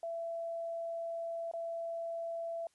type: tone with dropouts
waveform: sine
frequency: 669 Hz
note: E5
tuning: 25 cents sharp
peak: -36 dBFS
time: 0.03-2.67 s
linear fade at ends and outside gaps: 2 ms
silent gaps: 1.514-1.536 s
effects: white hiss -73 dBFS RMS until 2.74 s + resampled to 24000 Hz